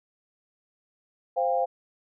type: chord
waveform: sine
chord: C suspended fourth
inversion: none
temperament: equal with one note detuned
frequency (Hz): 523.3 / 698.5 / 801.4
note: C5 / F5 / G5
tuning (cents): 0 / 0 / +38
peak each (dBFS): -26 / -26 / -28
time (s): 1.36-1.66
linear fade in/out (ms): 20
effects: none